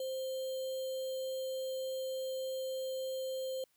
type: tone with sample-and-hold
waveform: sine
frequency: 523.3 Hz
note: C5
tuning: in tune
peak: -35 dBFS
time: 0-3.64 s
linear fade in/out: 2 ms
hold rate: 3675 Hz
effects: white hiss -74 dBFS RMS until 3.76 s